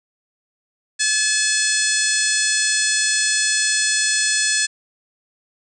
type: harmonic tone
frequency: 859 Hz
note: A5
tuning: 42 cents flat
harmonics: 2 / 3 / 4 / 5 / 6 / 7 / 8 / 9 / 10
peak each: -22 / -28 / -28 / -25 / -26 / -27 / -27 / -25 / -24 dBFS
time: 0.99-4.67 s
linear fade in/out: 20 ms
effects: none